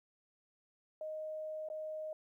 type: tone with dropouts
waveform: sine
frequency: 622.3 Hz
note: D#5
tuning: in tune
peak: -39 dBFS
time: 1.01-2.13 s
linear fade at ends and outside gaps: 2 ms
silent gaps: 1.687-1.7 s
effects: 13-bit